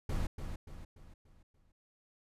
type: noise with echo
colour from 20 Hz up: brown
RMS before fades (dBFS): -33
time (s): 0.09-0.27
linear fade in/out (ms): 5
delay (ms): 290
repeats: 5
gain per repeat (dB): -7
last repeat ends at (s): 1.72
effects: resampled to 32000 Hz